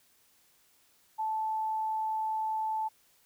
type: tone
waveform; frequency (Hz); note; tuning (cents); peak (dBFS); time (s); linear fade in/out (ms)
sine; 875; A5; -10; -29; 1.18-2.89; 20
effects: white hiss -66 dBFS RMS until 3.25 s